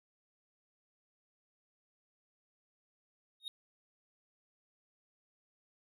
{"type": "tone with exponential growth", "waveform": "triangle", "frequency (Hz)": 3729, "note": "A#7", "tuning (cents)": 0, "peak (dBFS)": -33, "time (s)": [3.4, 3.48], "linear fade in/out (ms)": 1, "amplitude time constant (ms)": 17, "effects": []}